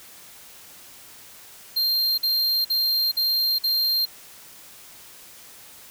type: tone bursts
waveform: square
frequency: 4186 Hz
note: C8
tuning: in tune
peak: -20 dBFS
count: 5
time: 1.76-4.056 s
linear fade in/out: 10 ms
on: 420 ms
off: 49 ms
effects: white hiss -46 dBFS RMS until 5.9 s